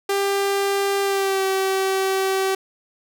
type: tone with pitch glide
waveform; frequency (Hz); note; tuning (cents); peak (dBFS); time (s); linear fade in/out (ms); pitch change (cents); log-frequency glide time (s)
sawtooth; 396.9 to 383.8; G4 to G4; +22 to -37; -15; 0.09-2.55; 5; -59; 1.02-1.45
effects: none